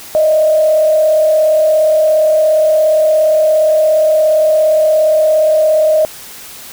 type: tone with frequency modulation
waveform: sine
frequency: 622.3 Hz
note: D#5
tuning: in tune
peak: -7 dBFS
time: 0.15-6.05 s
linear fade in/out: 0 ms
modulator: 37.2 Hz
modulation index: 0.44
effects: white hiss -32 dBFS RMS until 6.72 s